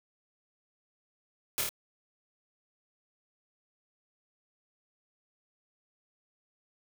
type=noise with echo; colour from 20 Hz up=white; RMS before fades=-30 dBFS; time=1.58-1.61 s; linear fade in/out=0 ms; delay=27 ms; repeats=3; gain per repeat=-2 dB; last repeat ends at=1.691 s; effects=none